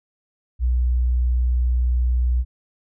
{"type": "tone", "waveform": "sine", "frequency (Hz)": 61.4, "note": "B1", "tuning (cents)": -9, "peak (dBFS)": -16, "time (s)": [0.59, 2.45], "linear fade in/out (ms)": 50, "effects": []}